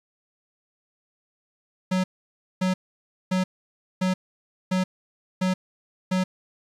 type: tone bursts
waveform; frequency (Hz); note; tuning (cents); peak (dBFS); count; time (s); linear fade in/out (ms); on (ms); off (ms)
square; 185.4; F#3; +4; -21; 7; 1.91-6.24; 10; 130; 570
effects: low-pass 7000 Hz 12 dB/octave + 9-bit